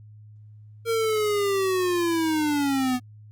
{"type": "linear sweep", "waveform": "square", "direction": "down", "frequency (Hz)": [462.2, 246.4], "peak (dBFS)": -22, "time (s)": [0.85, 3], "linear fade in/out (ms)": 50, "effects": ["added 106 Hz sine -44 dBFS peak until 3.31 s", "Opus 48 kbps"]}